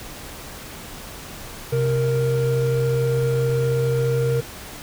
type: tone pair together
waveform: triangle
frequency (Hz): 130.81 / 466.2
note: C3 / A#4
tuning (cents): 0 / 0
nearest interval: octave + minor seventh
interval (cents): 2200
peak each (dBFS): -18 / -19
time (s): 1.72-4.41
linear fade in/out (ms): 10
effects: pink hiss -37 dBFS RMS until 4.82 s